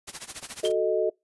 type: noise with tremolo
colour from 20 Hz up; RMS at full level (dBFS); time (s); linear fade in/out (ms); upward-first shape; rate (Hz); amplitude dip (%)
white; -35; 0.07-0.72; 10; sine; 14; 90
type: clicks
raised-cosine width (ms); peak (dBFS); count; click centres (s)
1; -31 / -35; 2; 0.428 / 0.697
type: chord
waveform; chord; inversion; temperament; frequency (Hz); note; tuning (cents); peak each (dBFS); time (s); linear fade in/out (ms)
sine; D# diminished; first; equal; 370 / 440 / 622.3; F#4 / A4 / D#5; 0 / 0 / 0; -27 / -25 / -26; 0.63-1.1; 10
type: tone with exponential decay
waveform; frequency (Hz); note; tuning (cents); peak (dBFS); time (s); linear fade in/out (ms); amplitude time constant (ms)
triangle; 3170; G7; +19; -25; 0.65-0.75; 0; 21
effects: noise-tail reverb RT60 0.2 s tail -25 dB re dry + resampled to 24000 Hz